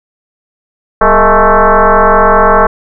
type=tone with frequency modulation; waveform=sine; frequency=240.5 Hz; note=B3; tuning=46 cents flat; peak=-3 dBFS; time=1.01-2.67 s; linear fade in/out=5 ms; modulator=218 Hz; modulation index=5.7; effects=none